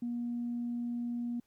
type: tone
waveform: sine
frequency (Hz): 239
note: A#3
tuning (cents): +43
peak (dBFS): -32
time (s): 0.02-1.4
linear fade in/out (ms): 5
effects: tanh soft clip ceiling -28 dBFS + pink hiss -75 dBFS RMS until 1.46 s